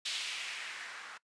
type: noise with low-pass filter sweep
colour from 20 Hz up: violet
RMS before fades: -41 dBFS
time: 0.05-1.18 s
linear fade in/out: 10 ms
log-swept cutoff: 3500 to 1300 Hz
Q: 1.9
effects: noise-tail reverb RT60 0.1 s tail -21 dB re dry + resampled to 22050 Hz